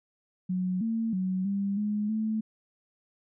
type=tone with pitch steps; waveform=sine; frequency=183.6 / 225.8 / 186.5 / 198.7 / 209.2 / 218.4 Hz; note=F#3 / A3 / F#3 / G3 / G#3 / A3; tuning=-13 / +45 / +14 / +24 / +13 / -13 cents; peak=-26 dBFS; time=0.49-2.41 s; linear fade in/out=10 ms; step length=320 ms; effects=none